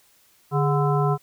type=harmonic tone with a mistuned harmonic; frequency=146.5 Hz; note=D3; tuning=4 cents flat; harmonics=1 / 3 / 5 / 7 / 9; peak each=-20 / -25 / -27 / -28 / -30 dBFS; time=0.51-1.18 s; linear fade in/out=50 ms; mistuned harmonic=3; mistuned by=-110 cents; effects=white hiss -59 dBFS RMS until 1.22 s